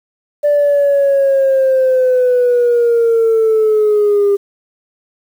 sine linear sweep, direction down, 587.3 to 399.7 Hz, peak -7 dBFS, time 0.43-4.37 s, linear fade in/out 20 ms, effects tanh soft clip ceiling -6 dBFS + 7-bit

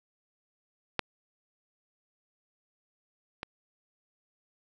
clicks, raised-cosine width 0.3 ms, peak -10 / -19 dBFS, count 2, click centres 0.993 / 3.431 s, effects none

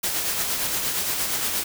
white noise with tremolo, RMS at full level -24 dBFS, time 0.03-1.64 s, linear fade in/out 10 ms, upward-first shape sine, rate 8.6 Hz, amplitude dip 35%, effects none

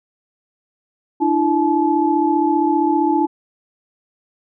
sine tone cluster, 300.1 / 335.3 / 861 Hz, D4 / E4 / A5, +38 / +30 / -38 cents, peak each -18 dBFS, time 1.2-3.27 s, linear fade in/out 20 ms, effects none

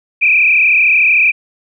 sine tone with frequency modulation, 2459 Hz, D#7, 21 cents flat, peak -7 dBFS, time 0.21-1.32 s, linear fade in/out 20 ms, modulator 33.3 Hz, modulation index 3.5, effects none

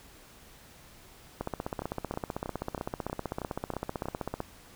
two click trains, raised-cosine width 1 ms, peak -21 / -18 dBFS, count 8 / 48, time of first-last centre 1.82-4.056 / 1.41-4.404 s, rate 3.13 / 15.7 Hz, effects pink hiss -54 dBFS RMS until 4.75 s

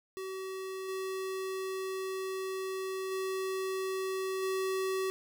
square tone with level steps, 380 Hz, F#4, 46 cents sharp, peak -38 / -35 / -33 / -31 dBFS, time 0.17-5.1 s, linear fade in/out 0 ms, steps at 0.88 / 3.11 / 4.42 s, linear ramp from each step 10 ms, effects none

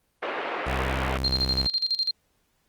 pink band-pass noise, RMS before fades -30 dBFS, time 0.22-1.18 s, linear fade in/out 10 ms, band 360 to 2700 Hz, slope 24 dB/octave
sawtooth tone with vibrato, 65.41 Hz, C2, in tune, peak -23 dBFS, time 0.66-1.67 s, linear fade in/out 10 ms, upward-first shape triangle, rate 4.5 Hz, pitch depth 11 cents each way
sine tone with tremolo, 4187 Hz, C8, in tune, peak -21 dBFS, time 1.24-2.11 s, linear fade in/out 5 ms, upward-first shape square, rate 12 Hz, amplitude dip 80%
effects pink hiss -70 dBFS RMS until 2.68 s + Opus 24 kbps

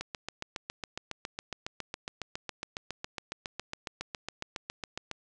click train, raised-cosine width 0.2 ms, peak -18 dBFS, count 38, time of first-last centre 0.01-5.113 s, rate 7.25 Hz, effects resampled to 24000 Hz + 8-bit

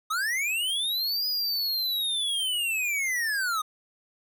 square linear two-way sweep, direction up then down, 1220 to 4978 to 1220 Hz, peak -26 dBFS, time 0.1-3.62 s, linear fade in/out 10 ms, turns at 1.27 s, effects none

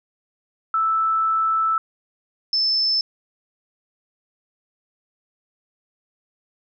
sine tone pair in turn, 1317 / 5268 Hz, E6 / E8, -2 / -2 cents, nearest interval 2 octaves, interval 2400 cents, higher second, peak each -17 dBFS, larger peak neither, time 0.74-1.78 / 2.53-3.01 s, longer first, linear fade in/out 2 ms, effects none

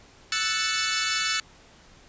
15% pulse chord, F# minor seventh, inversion third, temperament equal with one note detuned, 1318.5 / 1485.1 / 1760 / 2217 Hz, E6 / F#6 / A6 / C#7, 0 / +6 / 0 / 0 cents, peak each -23 dBFS, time 0.32-1.4 s, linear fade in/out 2 ms, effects pink hiss -53 dBFS RMS until 2.08 s + resampled to 16000 Hz

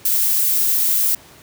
violet noise, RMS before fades -17 dBFS, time 0.05-1.15 s, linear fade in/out 5 ms, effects pink hiss -45 dBFS RMS until 1.42 s + high-pass 80 Hz 12 dB/octave

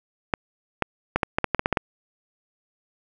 clicks, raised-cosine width 0.5 ms, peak -5 dBFS, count 11, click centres 0.338 / 0.823 / 1.16 / 1.232 / 1.385 / 1.443 / 1.547 / 1.594 / 1.659 / 1.727 / 1.772 s, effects none

